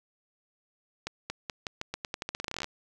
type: accelerating click train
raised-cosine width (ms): 0.2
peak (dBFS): -16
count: 22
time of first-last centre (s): 1.07-2.644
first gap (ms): 230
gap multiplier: 0.86
effects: none